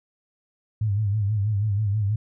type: tone with vibrato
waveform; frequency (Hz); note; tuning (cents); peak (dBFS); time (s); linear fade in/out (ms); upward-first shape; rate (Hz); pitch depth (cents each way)
sine; 103.83; G#2; 0; -20; 0.81-2.16; 5; sine; 6.2; 96
effects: none